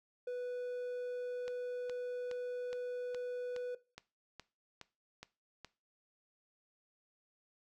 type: tone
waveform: triangle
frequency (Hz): 493.9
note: B4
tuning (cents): 0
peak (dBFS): -35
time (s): 0.27-3.75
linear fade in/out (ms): 5
type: click train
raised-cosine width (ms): 0.2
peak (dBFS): -30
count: 11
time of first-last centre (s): 1.48-5.647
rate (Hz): 2.4
effects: noise-tail reverb RT60 0.3 s tail -18 dB re dry